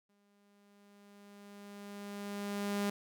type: tone with exponential growth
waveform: sawtooth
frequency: 202.7 Hz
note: G#3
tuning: 42 cents flat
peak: -27 dBFS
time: 0.09-2.9 s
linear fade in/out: 5 ms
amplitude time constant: 610 ms
effects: none